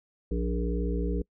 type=harmonic tone with a mistuned harmonic; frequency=58.5 Hz; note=A#1; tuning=7 cents sharp; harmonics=1 / 3 / 5 / 7 / 8; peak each=-28 / -33 / -35 / -36 / -37 dBFS; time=0.31-1.22 s; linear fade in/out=5 ms; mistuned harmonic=3; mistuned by=+30 cents; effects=noise-tail reverb RT60 0.1 s tail -26 dB re dry